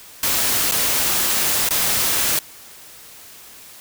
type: noise with dropouts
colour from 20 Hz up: white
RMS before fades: -19 dBFS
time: 0.23-2.39 s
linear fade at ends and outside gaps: 2 ms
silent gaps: 0.713-0.72 / 1.689-1.707 s
effects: white hiss -42 dBFS RMS until 3.8 s